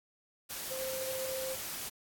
sine tone in noise, 524 Hz, C5, 2 cents sharp, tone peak -36 dBFS, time 0.7-1.56 s, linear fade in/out 20 ms, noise white, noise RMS -40 dBFS, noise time 0.49-1.9 s, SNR +1 dB, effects AAC 64 kbps

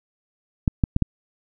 clicks, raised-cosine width 5 ms, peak -5 dBFS, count 4, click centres 0.678 / 0.838 / 0.964 / 1.023 s, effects none

